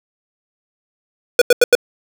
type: tone bursts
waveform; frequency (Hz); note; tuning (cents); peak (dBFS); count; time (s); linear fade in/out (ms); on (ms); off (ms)
square; 487.8; B4; -21; -6; 4; 1.39-1.752; 2; 26; 86
effects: none